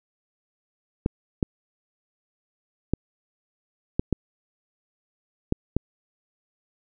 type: clicks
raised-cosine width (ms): 3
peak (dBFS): -8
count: 7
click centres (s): 1.061 / 1.428 / 2.936 / 3.995 / 4.127 / 5.524 / 5.766
effects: none